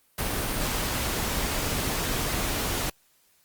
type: noise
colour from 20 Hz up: pink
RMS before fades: -28 dBFS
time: 0.18-2.9 s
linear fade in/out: 5 ms
effects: white hiss -64 dBFS RMS until 3.44 s + Opus 32 kbps